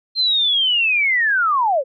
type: linear sweep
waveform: sine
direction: down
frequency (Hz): 4186 to 493.9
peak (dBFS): -14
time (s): 0.15-1.84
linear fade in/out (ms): 50
effects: none